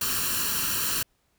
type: noise with comb filter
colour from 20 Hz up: white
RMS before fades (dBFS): -27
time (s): 0.01-1.03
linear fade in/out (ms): 5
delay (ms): 0.7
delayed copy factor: +0.75
effects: pink hiss -70 dBFS RMS until 1.38 s